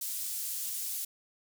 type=high-pass noise; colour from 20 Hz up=pink; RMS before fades=-36 dBFS; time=0.01-1.05 s; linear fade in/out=5 ms; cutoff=8100 Hz; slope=12 dB/octave; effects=none